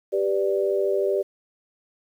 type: chord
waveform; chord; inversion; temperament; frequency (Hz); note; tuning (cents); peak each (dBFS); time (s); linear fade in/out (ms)
sine; G major; none; equal; 392 / 493.9 / 587.3; G4 / B4 / D5; 0 / 0 / 0; -22 / -28 / -25; 0.12-1.23; 20
effects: 9-bit